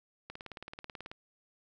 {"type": "click train", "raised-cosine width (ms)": 0.3, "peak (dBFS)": -27, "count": 16, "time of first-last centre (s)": [0.3, 1.115], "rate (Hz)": 18.4, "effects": []}